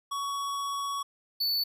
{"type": "tone pair in turn", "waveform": "square", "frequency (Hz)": [1121, 4475], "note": ["C#6", "C#8"], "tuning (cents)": [19, 16], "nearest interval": "2 octaves", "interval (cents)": 2397, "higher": "second", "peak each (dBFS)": [-31, -26], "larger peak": "second", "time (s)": [[0.11, 1.03], [1.4, 1.64]], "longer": "first", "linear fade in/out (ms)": 10, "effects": ["resampled to 32000 Hz"]}